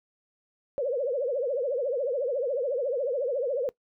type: tone with vibrato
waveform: sine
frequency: 523.3 Hz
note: C5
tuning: in tune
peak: -25 dBFS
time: 0.78-3.69 s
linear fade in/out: 0 ms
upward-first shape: triangle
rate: 14 Hz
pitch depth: 240 cents each way
effects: noise-tail reverb RT60 0.1 s tail -20 dB re dry